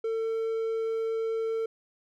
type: tone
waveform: triangle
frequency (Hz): 449.2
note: A4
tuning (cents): +36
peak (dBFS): -25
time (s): 0.04-1.66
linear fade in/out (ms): 5
effects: none